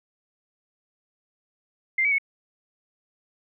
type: tone with pitch steps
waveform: sine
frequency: 2094 / 2278 / 2206 Hz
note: C7 / C#7 / C#7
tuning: +1 / +47 / -9 cents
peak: -19 dBFS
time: 1.98-2.184 s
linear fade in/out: 5 ms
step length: 68 ms
effects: none